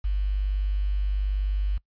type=tone with quantisation; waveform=sine; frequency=49.43 Hz; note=G1; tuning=15 cents sharp; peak=-22 dBFS; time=0.04-1.78 s; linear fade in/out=10 ms; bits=8; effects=noise-tail reverb RT60 0.1 s tail -22 dB re dry + resampled to 11025 Hz